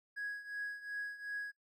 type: tone with tremolo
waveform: triangle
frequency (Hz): 1661.2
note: G#6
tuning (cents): 0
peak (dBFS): -33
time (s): 0.16-1.52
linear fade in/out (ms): 20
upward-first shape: triangle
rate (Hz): 2.7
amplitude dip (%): 85
effects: noise-tail reverb RT60 0.1 s tail -21 dB re dry + tanh soft clip ceiling -33 dBFS